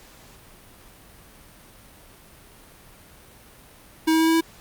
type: tone with pitch steps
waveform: square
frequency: 319.6 / 321.6 / 323.7 / 325.8 / 327.8 Hz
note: D#4 / E4 / E4 / E4 / E4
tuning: +47 / -43 / -31 / -20 / -10 cents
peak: -17 dBFS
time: 4.07-4.41 s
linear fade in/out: 10 ms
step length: 68 ms
effects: pink hiss -49 dBFS RMS until 4.6 s + Opus 48 kbps